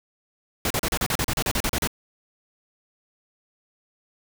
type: noise bursts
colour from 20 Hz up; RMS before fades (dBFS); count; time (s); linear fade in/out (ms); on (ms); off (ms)
pink; -24; 14; 0.65-1.874; 2; 54; 36
effects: none